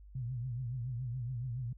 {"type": "tone with vibrato", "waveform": "sine", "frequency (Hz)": 123.47, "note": "B2", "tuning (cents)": 0, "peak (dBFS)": -35, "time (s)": [0.15, 1.73], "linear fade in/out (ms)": 5, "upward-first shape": "triangle", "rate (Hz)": 7.1, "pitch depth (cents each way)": 140, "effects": ["added 50 Hz sine -51 dBFS peak until 1.77 s"]}